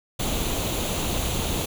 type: noise with comb filter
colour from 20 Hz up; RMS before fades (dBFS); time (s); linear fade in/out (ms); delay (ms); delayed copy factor
pink; -26; 0.19-1.66; 10; 0.29; +0.55
effects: none